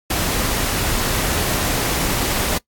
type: noise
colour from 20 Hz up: pink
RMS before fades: -20 dBFS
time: 0.1-2.58 s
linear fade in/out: 5 ms
effects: noise-tail reverb RT60 0.1 s tail -22 dB re dry + AAC 64 kbps